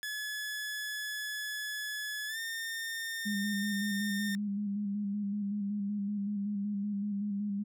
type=tone with pitch glide; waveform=sawtooth; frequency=1707 to 1819 Hz; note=G#6 to A#6; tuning=+47 to -43 cents; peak=-32 dBFS; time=0.03-4.35 s; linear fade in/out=0 ms; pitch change=+110 cents; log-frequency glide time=2.27-2.39 s
type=tone with vibrato; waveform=sine; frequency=203.4 Hz; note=G#3; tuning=36 cents flat; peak=-31 dBFS; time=3.25-7.64 s; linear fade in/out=20 ms; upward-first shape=square; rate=5.3 Hz; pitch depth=32 cents each way
effects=none